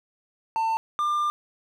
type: tone pair in turn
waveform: triangle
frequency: 896 / 1196 Hz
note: A5 / D6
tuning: +31 / +31 cents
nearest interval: perfect fourth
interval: 500 cents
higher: second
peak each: -20 dBFS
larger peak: neither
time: 0.56-0.77 / 0.99-1.3 s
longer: second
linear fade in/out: 0 ms
effects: none